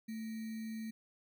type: tone with sample-and-hold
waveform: sine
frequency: 221.6 Hz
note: A3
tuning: 13 cents sharp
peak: -39 dBFS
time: 0.08-0.91 s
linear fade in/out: 10 ms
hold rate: 2100 Hz
effects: none